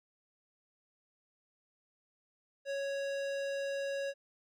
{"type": "tone with hard clipping", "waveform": "sine", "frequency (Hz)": 554.4, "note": "C#5", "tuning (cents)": 0, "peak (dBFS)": -36, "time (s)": [2.65, 4.14], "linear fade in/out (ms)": 50, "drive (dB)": 17, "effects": []}